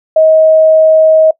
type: tone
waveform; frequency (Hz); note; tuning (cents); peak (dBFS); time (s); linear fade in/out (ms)
sine; 633; D#5; +30; -3; 0.16-1.31; 5
effects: noise-tail reverb RT60 0.1 s tail -21 dB re dry